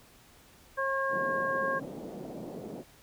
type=harmonic tone; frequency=540 Hz; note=C#5; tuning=45 cents flat; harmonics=1 / 2 / 3; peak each=-32 / -32 / -32 dBFS; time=0.77-1.8 s; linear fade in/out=20 ms
type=band-pass noise; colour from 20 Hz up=pink; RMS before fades=-41 dBFS; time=1.09-2.84 s; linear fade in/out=50 ms; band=170 to 630 Hz; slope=24 dB/octave
effects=pink hiss -58 dBFS RMS until 3.02 s